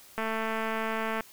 click train, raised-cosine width 0.5 ms, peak -17 dBFS, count 229, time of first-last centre 0.18-1.207 s, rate 222 Hz, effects white hiss -53 dBFS RMS until 1.32 s

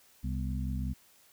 harmonic tone with a mistuned harmonic, 65.8 Hz, C2, 10 cents sharp, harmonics 1 / 2 / 3 / 4, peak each -33 / -37 / -39 / -41 dBFS, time 0.23-0.94 s, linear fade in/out 20 ms, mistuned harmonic 4, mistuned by -110 cents, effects white hiss -62 dBFS RMS until 1.32 s

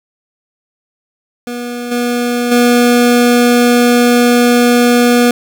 25% pulse tone with level steps, 241.9 Hz, B3, 36 cents flat, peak -16 / -9 / -3 dBFS, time 1.47-5.31 s, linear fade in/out 2 ms, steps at 1.91 / 2.51 s, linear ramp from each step 10 ms, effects none

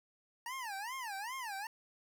25% pulse tone with vibrato, 910 Hz, A#5, 42 cents flat, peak -36 dBFS, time 0.46-1.67 s, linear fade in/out 2 ms, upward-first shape sine, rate 2.5 Hz, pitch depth 280 cents each way, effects 11-bit

